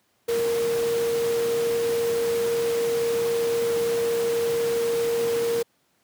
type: tone in noise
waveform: sine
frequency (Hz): 466.2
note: A#4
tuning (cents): 0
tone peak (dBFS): -21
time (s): 0.28-5.63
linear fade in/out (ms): 10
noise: pink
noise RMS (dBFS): -33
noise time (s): 0.28-5.63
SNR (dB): +9
effects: pink hiss -67 dBFS RMS until 6.03 s + high-pass 150 Hz 12 dB/octave